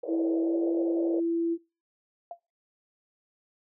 pink band-pass noise, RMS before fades -35 dBFS, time 0.03-1.2 s, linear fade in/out 5 ms, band 450 to 590 Hz, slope 48 dB/octave
sine tone with pitch glide, 329.6 to 335 Hz, E4 to E4, 0 to +28 cents, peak -24 dBFS, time 0.07-1.58 s, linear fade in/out 50 ms, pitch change +28 cents, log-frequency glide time 0.39-0.6 s
sine tone with exponential decay, 690 Hz, F5, 21 cents flat, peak -32 dBFS, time 2.31-2.39 s, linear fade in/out 2 ms, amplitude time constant 17 ms
effects noise-tail reverb RT60 0.3 s tail -24 dB re dry

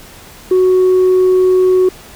sine tone, 370 Hz, F#4, in tune, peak -5 dBFS, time 0.51-1.89 s, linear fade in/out 5 ms, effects tanh soft clip ceiling -5 dBFS + pink hiss -37 dBFS RMS until 2.15 s

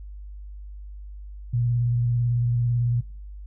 sine tone with vibrato, 120 Hz, B2, 49 cents flat, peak -20 dBFS, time 1.53-3.01 s, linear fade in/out 10 ms, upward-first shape triangle, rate 18 Hz, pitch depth 45 cents each way, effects noise-tail reverb RT60 0.4 s tail -20 dB re dry + added 50 Hz sine -36 dBFS peak until 3.46 s

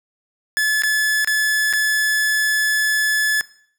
45% pulse tone with dropouts, 1722 Hz, A6, 38 cents flat, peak -15 dBFS, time 0.57-3.41 s, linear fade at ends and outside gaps 0 ms, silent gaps 0.821-0.835 / 1.246-1.274 / 1.728-1.735 s, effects noise-tail reverb RT60 0.6 s tail -19 dB re dry

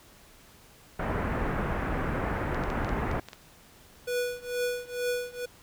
pink low-pass noise, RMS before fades -30 dBFS, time 0.99-3.2 s, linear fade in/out 5 ms, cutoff 1900 Hz, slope 24 dB/octave
clicks, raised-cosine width 0.2 ms, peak -24 dBFS, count 8, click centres 2.546 / 2.637 / 2.702 / 2.847 / 2.892 / 3.114 / 3.286 / 3.332 s
square tone with tremolo, 490.1 Hz, B4, 13 cents flat, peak -26 dBFS, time 4.07-5.46 s, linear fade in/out 10 ms, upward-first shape triangle, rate 2.2 Hz, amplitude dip 95%
effects pink hiss -55 dBFS RMS until 5.62 s

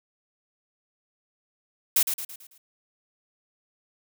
blue noise with echo, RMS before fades -20 dBFS, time 1.96-2.03 s, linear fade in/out 5 ms, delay 110 ms, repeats 5, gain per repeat -7 dB, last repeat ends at 2.58 s, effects none

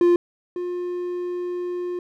triangle tone pair in turn, 349.2 / 355.5 Hz, F4 / F4, 0 / +31 cents, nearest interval unison, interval 31 cents, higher second, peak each -11 / -23 dBFS, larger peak first, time 0.01-0.16 / 0.56-1.99 s, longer second, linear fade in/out 2 ms, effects none

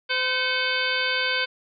harmonic tone with a mistuned harmonic, 512 Hz, C5, 38 cents flat, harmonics 1 / 2 / 3 / 4 / 5 / 6 / 7 / 8 / 9, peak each -32 / -34 / -26 / -29 / -32 / -30 / -32 / -41 / -32 dBFS, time 0.09-1.46 s, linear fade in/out 20 ms, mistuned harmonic 4, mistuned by +130 cents, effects none

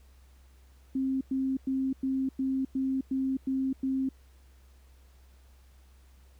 sine tone bursts, 265.4 Hz, C4, 25 cents sharp, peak -26 dBFS, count 9, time 0.95-4.09 s, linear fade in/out 5 ms, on 260 ms, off 100 ms, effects added 65 Hz sine -54 dBFS peak until 6.39 s + pink hiss -66 dBFS RMS until 6.39 s

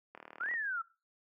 click train, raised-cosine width 0.5 ms, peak -32 dBFS, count 16, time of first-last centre 0.15-0.539 s, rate 38.6 Hz
sine linear two-way sweep, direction up then down, 1301 to 1959 to 1301 Hz, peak -33 dBFS, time 0.4-0.82 s, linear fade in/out 10 ms, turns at 0.51 s
effects noise-tail reverb RT60 0.3 s tail -20 dB re dry + high-pass 300 Hz 12 dB/octave

